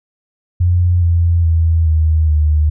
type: tone with pitch steps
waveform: sine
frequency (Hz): 88.4 / 85.14 / 82.01 / 78.98 / 76.07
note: F2 / F2 / E2 / D#2 / D#2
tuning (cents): +22 / -44 / -8 / +26 / -39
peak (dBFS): -9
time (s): 0.6-2.7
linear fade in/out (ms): 10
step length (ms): 420
effects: none